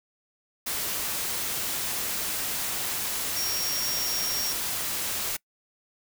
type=tone in noise; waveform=sine; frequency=5588 Hz; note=F8; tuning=in tune; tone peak=-29 dBFS; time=3.36-4.53 s; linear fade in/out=10 ms; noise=white; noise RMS=-30 dBFS; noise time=0.66-5.37 s; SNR=-2 dB; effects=noise-tail reverb RT60 0.1 s tail -24 dB re dry